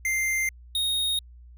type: tone pair in turn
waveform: square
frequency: 2093 / 3729 Hz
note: C7 / A#7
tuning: 0 / 0 cents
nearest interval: minor seventh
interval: 1000 cents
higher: second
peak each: -24 dBFS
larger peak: neither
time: 0.05-0.49 / 0.75-1.19 s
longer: neither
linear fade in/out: 2 ms
effects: added 60 Hz sine -45 dBFS peak until 1.57 s